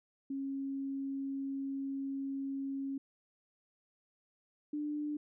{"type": "tone pair in turn", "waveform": "sine", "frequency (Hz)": [273.1, 297.1], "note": ["C#4", "D4"], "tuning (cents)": [-26, 20], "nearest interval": "minor second", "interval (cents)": 146, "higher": "second", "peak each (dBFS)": [-35, -34], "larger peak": "second", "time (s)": [[0.3, 2.98], [4.73, 5.17]], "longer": "first", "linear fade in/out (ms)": 5, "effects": []}